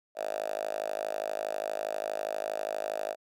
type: tone with high-pass filter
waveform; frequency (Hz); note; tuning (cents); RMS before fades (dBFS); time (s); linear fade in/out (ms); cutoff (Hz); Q
5% pulse; 52.4; G#1; +16; -34; 0.15-3.16; 50; 630; 6.9
effects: none